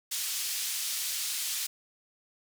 pink band-pass noise, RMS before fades -33 dBFS, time 0.11-1.67 s, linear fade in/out 10 ms, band 3900 to 16000 Hz, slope 12 dB/octave, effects none

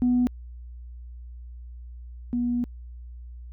sine tone pair in turn, 246.9 / 242.1 Hz, B3 / B3, 0 / -34 cents, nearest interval unison, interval 34 cents, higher first, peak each -17 / -22 dBFS, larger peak first, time 0.02-0.27 / 2.33-2.64 s, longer second, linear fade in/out 0 ms, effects tanh soft clip ceiling -15 dBFS + added 60 Hz sine -38 dBFS peak until 3.52 s

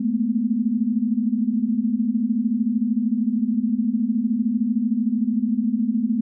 sine tone cluster, 213.7 / 227.1 / 246.6 Hz, G#3 / A#3 / B3, +50 / -45 / -2 cents, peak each -23 dBFS, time 0-6.21 s, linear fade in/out 10 ms, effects none

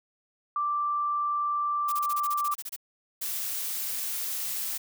sine tone, 1174.7 Hz, D6, in tune, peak -25 dBFS, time 0.56-2.54 s, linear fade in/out 2 ms
blue noise bursts, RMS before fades -36 dBFS, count 13, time 1.88-2.764 s, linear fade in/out 10 ms, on 44 ms, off 26 ms
blue noise, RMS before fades -32 dBFS, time 3.21-4.78 s, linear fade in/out 10 ms
effects none

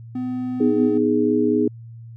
triangle tone, 252.6 Hz, B3, 39 cents sharp, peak -21 dBFS, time 0.15-0.98 s, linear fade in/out 5 ms
sine chord, G# minor, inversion first, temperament equal, 246.9 / 311.1 / 415.3 Hz, B3 / D#4 / G#4, 0 / 0 / 0 cents, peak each -20 dBFS, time 0.6-1.68 s, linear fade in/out 5 ms
effects added 115 Hz sine -36 dBFS peak until 2.16 s

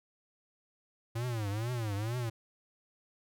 square tone with vibrato, 111.6 Hz, A2, 25 cents sharp, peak -33 dBFS, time 1.15-2.3 s, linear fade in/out 10 ms, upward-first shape triangle, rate 2.2 Hz, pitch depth 230 cents each way, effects none

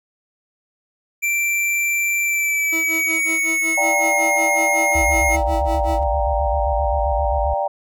square tone with pitch glide, 2349 to 2142 Hz, D7 to C7, 0 to +40 cents, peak -18 dBFS, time 1.22-5.37 s, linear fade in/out 20 ms, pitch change -160 cents, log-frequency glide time 2.23-4.2 s
40% pulse tone with tremolo, 325.6 Hz, E4, 21 cents flat, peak -24 dBFS, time 2.72-6.04 s, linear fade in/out 10 ms, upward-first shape sine, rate 5.4 Hz, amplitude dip 95%
sine chord, G minor seventh, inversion second, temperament equal, 587.3 / 698.5 / 784 / 932.3 Hz, D5 / F5 / G5 / Bb5, 0 / 0 / 0 / 0 cents, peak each -22 / -28 / -22 / -26 dBFS, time 3.77-7.68 s, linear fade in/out 10 ms
sine tone with vibrato, 62.1 Hz, B1, 10 cents sharp, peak -20 dBFS, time 4.95-7.54 s, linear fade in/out 5 ms, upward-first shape square, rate 7.6 Hz, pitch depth 240 cents each way
effects none

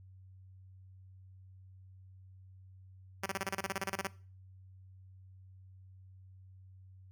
5% pulse tone bursts, 193.7 Hz, G3, 20 cents flat, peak -22 dBFS, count 15, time 3.23-4.072 s, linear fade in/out 5 ms, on 30 ms, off 28 ms, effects noise-tail reverb RT60 0.4 s tail -20 dB re dry + added 94 Hz sine -53 dBFS peak until 7.11 s

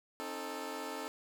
15% pulse chord, A diminished, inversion first, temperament equal with one note detuned, 267.3 / 311.1 / 440 Hz, C4 / Eb4 / A4, +37 / 0 / 0 cents, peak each -38 / -38 / -36 dBFS, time 0.2-1.08 s, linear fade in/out 0 ms, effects none

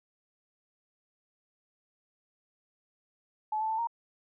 sine tone with pitch steps, 860 / 877 / 884 / 931 Hz, A5 / A5 / A5 / A#5, -40 / -6 / +8 / -2 cents, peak -28 dBFS, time 3.52-3.872 s, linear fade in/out 5 ms, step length 88 ms, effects none

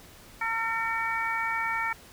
harmonic tone, 453.8 Hz, A#4, 47 cents flat, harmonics 2 / 3 / 4 / 5, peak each -32 / -32 / -32 / -32 dBFS, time 0.41-1.93 s, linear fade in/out 5 ms, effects pink hiss -51 dBFS RMS until 2.12 s

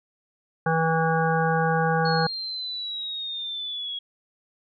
harmonic tone, 162.4 Hz, E3, 26 cents flat, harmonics 1 / 3 / 5 / 7 / 9 / 10, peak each -24 / -26 / -25 / -31 / -29 / -32 dBFS, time 0.66-2.27 s, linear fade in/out 5 ms
sine linear sweep, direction down, 4338 to 3310 Hz, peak -29 dBFS, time 2.05-3.99 s, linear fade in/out 5 ms
effects none

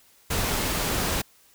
pink noise, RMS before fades -26 dBFS, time 0.3-1.22 s, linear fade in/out 10 ms, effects white hiss -58 dBFS RMS until 1.54 s

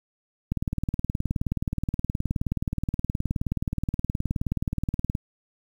click train, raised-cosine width 5 ms, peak -13 dBFS, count 89, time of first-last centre 0.52-5.152 s, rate 19 Hz, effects 8-bit

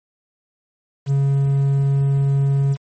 triangle tone with quantisation, 138.59 Hz, C#3, in tune, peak -12 dBFS, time 1.06-2.77 s, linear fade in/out 50 ms, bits 7, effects MP3 32 kbps

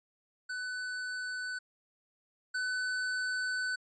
square tone pair in turn, 1499 / 1504.5 Hz, F#6 / F#6, +22 / +28 cents, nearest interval unison, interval 6 cents, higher second, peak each -36 / -32 dBFS, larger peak second, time 0.49-1.59 / 2.54-3.76 s, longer second, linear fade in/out 10 ms, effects resampled to 16000 Hz

